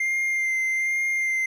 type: tone with vibrato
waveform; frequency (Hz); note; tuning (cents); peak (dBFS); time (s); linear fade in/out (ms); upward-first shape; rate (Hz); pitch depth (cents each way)
triangle; 2099; C7; +5; -20; 0-1.46; 5; sine; 1.2; 17
effects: none